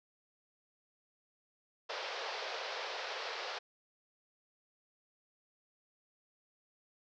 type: band-pass noise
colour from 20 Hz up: pink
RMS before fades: -41 dBFS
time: 1.89-3.59 s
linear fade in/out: 10 ms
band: 440 to 5300 Hz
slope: 48 dB/octave
effects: none